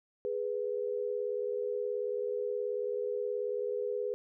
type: tone pair together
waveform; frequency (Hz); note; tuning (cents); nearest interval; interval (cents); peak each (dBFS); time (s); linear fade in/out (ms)
sine; 415.3 / 493.9; G#4 / B4; 0 / 0; minor third; 300; -34 / -34; 0.25-4.14; 0
effects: none